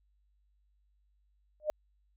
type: tone with exponential growth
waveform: sine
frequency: 608 Hz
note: D#5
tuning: 40 cents flat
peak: -23 dBFS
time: 1.6-1.7 s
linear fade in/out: 0 ms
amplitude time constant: 20 ms
effects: added 50 Hz sine -68 dBFS peak until 2.16 s